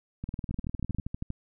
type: two click trains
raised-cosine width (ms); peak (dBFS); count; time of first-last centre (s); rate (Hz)
5; -20 / -22; 11 / 16; 0.51-1.304 / 0.24-0.998; 12.6 / 19.8
effects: none